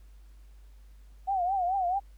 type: tone with vibrato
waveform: sine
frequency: 744 Hz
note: F#5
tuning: 9 cents sharp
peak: -25 dBFS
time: 1.27-2 s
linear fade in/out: 20 ms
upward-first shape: triangle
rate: 4.6 Hz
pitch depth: 140 cents each way
effects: added 50 Hz sine -49 dBFS peak until 2.17 s + pink hiss -68 dBFS RMS until 2.17 s